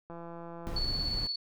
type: click train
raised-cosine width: 1 ms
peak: -31 dBFS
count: 117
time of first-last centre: 0.1-0.786 s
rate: 169 Hz
type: noise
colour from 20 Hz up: brown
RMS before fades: -35 dBFS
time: 0.67-1.27 s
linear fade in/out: 0 ms
type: tone with tremolo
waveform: sine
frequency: 4435 Hz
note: C#8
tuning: in tune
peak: -30 dBFS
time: 0.76-1.36 s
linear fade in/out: 5 ms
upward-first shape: square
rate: 17 Hz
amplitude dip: 35%
effects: none